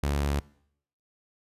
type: tone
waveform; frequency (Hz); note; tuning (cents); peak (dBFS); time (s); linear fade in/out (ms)
sawtooth; 71.4; D2; -48; -21; 0.03-0.4; 5
effects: noise-tail reverb RT60 0.7 s tail -23 dB re dry + resampled to 32000 Hz